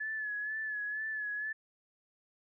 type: tone with vibrato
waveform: sine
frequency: 1717 Hz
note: A6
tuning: 43 cents flat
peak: -34 dBFS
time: 0-1.53 s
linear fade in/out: 10 ms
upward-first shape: sine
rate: 2.1 Hz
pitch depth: 44 cents each way
effects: none